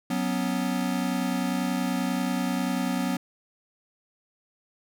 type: chord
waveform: square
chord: F# suspended fourth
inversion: none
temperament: equal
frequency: 185 / 246.9 / 277.2 Hz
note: F#3 / B3 / C#4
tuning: 0 / 0 / 0 cents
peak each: -30 / -29 / -32 dBFS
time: 0.1-3.17 s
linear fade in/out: 5 ms
effects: none